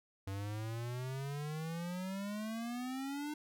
square exponential sweep, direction up, 96 to 302.8 Hz, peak -39 dBFS, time 0.27-3.34 s, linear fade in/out 5 ms, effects none

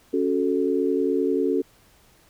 sine chord, F# minor, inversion second, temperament equal, 277.2 / 370 / 440 Hz, C#4 / F#4 / A4, 0 / 0 / 0 cents, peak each -24 dBFS, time 0.13-1.62 s, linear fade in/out 10 ms, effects pink hiss -57 dBFS RMS until 2.29 s

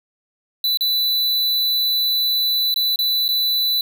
square tone with dropouts, 3982 Hz, B7, 14 cents sharp, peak -17 dBFS, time 0.64-3.81 s, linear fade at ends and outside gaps 2 ms, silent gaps 0.773-0.808 / 2.742-2.76 / 2.959-2.989 / 3.281-3.288 s, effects none

